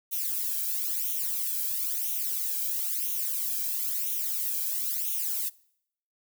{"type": "noise with flanger", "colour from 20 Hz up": "violet", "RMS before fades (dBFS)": -30, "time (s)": [0.11, 5.5], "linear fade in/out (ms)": 20, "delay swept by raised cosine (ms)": [0.31, 1.28], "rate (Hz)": 1, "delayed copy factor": 0.8, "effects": ["noise-tail reverb RT60 0.7 s tail -23 dB re dry"]}